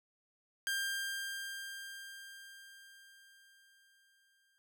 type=tone with exponential decay; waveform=sawtooth; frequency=1594 Hz; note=G6; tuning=28 cents sharp; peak=-29 dBFS; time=0.67-4.58 s; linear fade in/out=0 ms; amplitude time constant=850 ms; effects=none